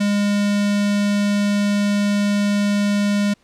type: tone with notch filter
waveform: square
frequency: 204 Hz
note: G#3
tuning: 31 cents flat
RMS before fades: -18 dBFS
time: 0-3.34 s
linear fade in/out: 10 ms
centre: 850 Hz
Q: 1.3
effects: pink hiss -59 dBFS RMS until 3.43 s + low-pass 8000 Hz 12 dB/octave